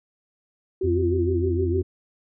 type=tone with vibrato; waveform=sine; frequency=361.2 Hz; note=F#4; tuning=42 cents flat; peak=-22 dBFS; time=0.81-1.82 s; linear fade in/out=5 ms; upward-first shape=sine; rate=6.5 Hz; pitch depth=110 cents each way
type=harmonic tone; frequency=87.31 Hz; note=F2; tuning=in tune; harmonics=1 / 3 / 4; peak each=-23 / -31 / -32 dBFS; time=0.83-1.83 s; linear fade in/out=20 ms
effects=none